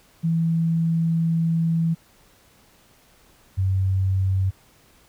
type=tone pair in turn; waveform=sine; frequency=164.81 / 95.18 Hz; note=E3 / F#2; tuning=0 / +49 cents; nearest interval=minor seventh; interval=951 cents; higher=first; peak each=-18 dBFS; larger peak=neither; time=0.23-1.95 / 3.57-4.51 s; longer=first; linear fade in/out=20 ms; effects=pink hiss -56 dBFS RMS until 5.08 s